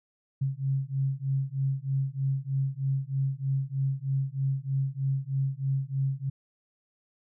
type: beating tone pair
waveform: sine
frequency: 134.1 / 137.3 Hz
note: C3 / C#3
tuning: +43 / -16 cents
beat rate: 3.2 Hz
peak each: -29 dBFS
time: 0.41-6.3 s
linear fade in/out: 10 ms
effects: none